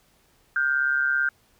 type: tone pair together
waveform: sine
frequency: 1420.8 / 1559 Hz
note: F6 / G6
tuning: +29 / -10 cents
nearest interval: major second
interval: 161 cents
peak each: -23 / -23 dBFS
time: 0.56-1.29 s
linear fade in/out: 2 ms
effects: pink hiss -62 dBFS RMS until 1.59 s